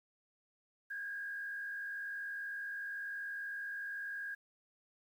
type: tone with frequency modulation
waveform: sine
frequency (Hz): 1626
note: G#6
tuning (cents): -37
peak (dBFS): -39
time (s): 0.9-4.35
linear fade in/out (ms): 10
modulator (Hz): 61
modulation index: 0.68
effects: 11-bit